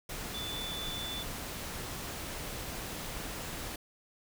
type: tone in noise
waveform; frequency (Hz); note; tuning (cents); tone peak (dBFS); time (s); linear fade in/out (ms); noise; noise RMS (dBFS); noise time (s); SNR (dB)
sine; 3494; A7; -13; -38; 0.34-1.23; 5; pink; -40; 0.09-3.76; -1
effects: none